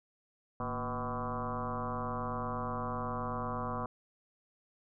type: tone with frequency modulation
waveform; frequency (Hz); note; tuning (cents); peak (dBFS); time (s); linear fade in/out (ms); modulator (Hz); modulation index
sine; 621; D#5; -3; -33; 0.6-3.86; 2; 129; 4.8
effects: none